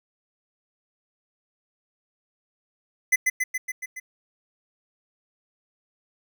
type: tone with echo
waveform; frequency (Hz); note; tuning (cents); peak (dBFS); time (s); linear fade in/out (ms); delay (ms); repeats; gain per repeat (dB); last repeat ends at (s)
square; 2022; B6; +40; -16; 3.12-3.16; 10; 140; 6; -3; 4
effects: none